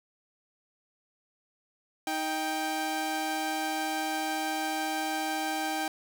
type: tone pair together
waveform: sawtooth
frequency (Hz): 313.2 / 786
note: D#4 / G5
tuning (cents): +11 / +4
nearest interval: octave + major third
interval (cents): 1593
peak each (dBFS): -30 / -27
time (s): 2.07-5.88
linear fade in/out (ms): 2
effects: none